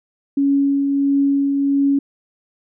sine tone with tremolo, 278.9 Hz, C#4, 11 cents sharp, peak -12 dBFS, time 0.37-1.99 s, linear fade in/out 5 ms, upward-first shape triangle, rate 1.5 Hz, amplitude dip 35%, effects none

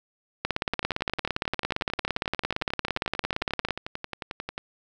two click trains, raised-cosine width 0.3 ms, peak -9 / -16 dBFS, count 58 / 44, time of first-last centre 0.45-3.707 / 0.74-4.579 s, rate 17.5 / 11.2 Hz, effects none

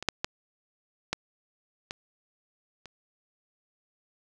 clicks, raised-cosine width 0.2 ms, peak -19 / -6 / -10 / -10 / -17 / -27 dBFS, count 6, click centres 0.026 / 0.087 / 0.245 / 1.13 / 1.909 / 2.857 s, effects none

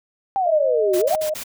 sine exponential two-way sweep, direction down then up, 800 to 350 to 800 Hz, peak -17 dBFS, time 0.36-1.15 s, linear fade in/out 0 ms, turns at 0.98 s
sine tone with vibrato, 620 Hz, D#5, 6 cents flat, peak -20 dBFS, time 0.46-1.34 s, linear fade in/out 5 ms, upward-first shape triangle, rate 5.8 Hz, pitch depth 27 cents each way
white noise bursts, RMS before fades -31 dBFS, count 4, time 0.93-1.438 s, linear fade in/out 10 ms, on 91 ms, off 48 ms
effects none

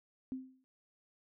sine tone with exponential decay, 260.2 Hz, C4, 9 cents flat, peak -34 dBFS, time 0.32-0.64 s, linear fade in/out 0 ms, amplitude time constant 68 ms, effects none

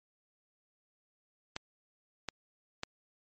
clicks, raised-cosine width 0.2 ms, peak -18 dBFS, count 3, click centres 1.564 / 2.287 / 2.834 s, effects MP3 32 kbps

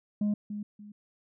sine tone with echo, 207.7 Hz, G#3, in tune, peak -22 dBFS, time 0.21-0.34 s, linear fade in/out 5 ms, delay 290 ms, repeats 2, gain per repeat -11 dB, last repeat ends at 0.92 s, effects tanh soft clip ceiling -24 dBFS

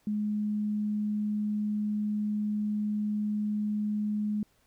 sine tone, 210 Hz, G#3, 19 cents sharp, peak -27 dBFS, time 0.07-4.43 s, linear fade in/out 2 ms, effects pink hiss -68 dBFS RMS until 4.66 s

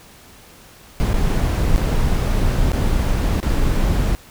brown noise with dropouts, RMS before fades -17 dBFS, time 1-4.15 s, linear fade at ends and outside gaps 0 ms, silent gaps 1.132-1.141 / 1.761-1.779 / 2.718-2.732 / 3.401-3.429 s, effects pink hiss -45 dBFS RMS until 4.3 s

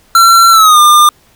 square tone with pitch glide, 1357 to 1202 Hz, E6 to D6, +50 to +40 cents, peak -3 dBFS, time 0.15-1.09 s, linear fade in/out 2 ms, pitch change -210 cents, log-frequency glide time 0.51-0.79 s, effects pink hiss -48 dBFS RMS until 1.35 s

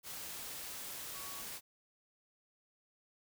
sine tone in noise, 1123 Hz, C#6, 22 cents sharp, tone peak -52 dBFS, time 1.12-1.45 s, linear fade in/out 50 ms, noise white, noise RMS -45 dBFS, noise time 0.03-1.61 s, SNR -10 dB, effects none

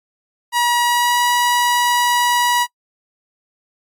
sawtooth tone with pitch glide, 960 to 968.9 Hz, B5 to B5, -49 to -33 cents, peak -10 dBFS, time 0.52-2.67 s, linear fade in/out 50 ms, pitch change +16 cents, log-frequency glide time 0.84-1.2 s, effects noise-tail reverb RT60 0.1 s tail -26 dB re dry + AAC 64 kbps

